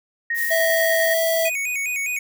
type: tone with tremolo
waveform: sine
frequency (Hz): 1864.7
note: A#6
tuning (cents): 0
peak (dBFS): -20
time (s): 0.3-1.14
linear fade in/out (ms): 5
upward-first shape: square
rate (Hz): 10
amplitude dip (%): 25
type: noise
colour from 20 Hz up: violet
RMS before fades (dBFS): -28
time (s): 0.34-1.51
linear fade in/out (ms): 50
type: tone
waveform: square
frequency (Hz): 656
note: E5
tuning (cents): -9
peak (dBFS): -19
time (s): 0.5-1.5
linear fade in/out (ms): 20
type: tone with vibrato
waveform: square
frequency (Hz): 2349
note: D7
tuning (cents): 0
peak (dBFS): -23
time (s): 1.45-2.19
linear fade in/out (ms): 5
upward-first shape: square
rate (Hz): 4.9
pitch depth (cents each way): 95
effects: none